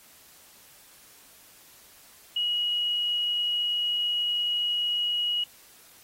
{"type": "tone", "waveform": "sine", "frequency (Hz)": 2903, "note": "F#7", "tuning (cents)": -34, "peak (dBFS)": -24, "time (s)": [2.36, 5.44], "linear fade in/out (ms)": 5, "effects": ["white hiss -54 dBFS RMS until 6.03 s", "AAC 48 kbps"]}